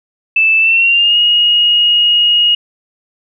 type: tone with pitch glide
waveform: sine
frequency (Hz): 2637 to 2876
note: E7 to F#7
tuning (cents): 0 to -50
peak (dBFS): -7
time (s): 0.36-2.55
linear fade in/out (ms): 5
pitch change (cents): +150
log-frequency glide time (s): 0.59-1.18
effects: none